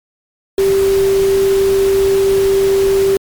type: tone in noise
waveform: sine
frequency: 390 Hz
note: G4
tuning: 9 cents flat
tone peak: -9 dBFS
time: 0.58-3.17 s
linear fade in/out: 2 ms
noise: pink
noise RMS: -25 dBFS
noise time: 0.58-3.17 s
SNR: +13 dB
effects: MP3 96 kbps